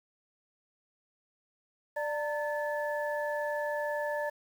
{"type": "tone cluster", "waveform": "sine", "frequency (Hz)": [591, 909, 1736], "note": ["D5", "A#5", "A6"], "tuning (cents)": [11, -44, -24], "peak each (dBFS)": [-32, -37, -37], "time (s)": [1.96, 4.3], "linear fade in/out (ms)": 10, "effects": ["9-bit"]}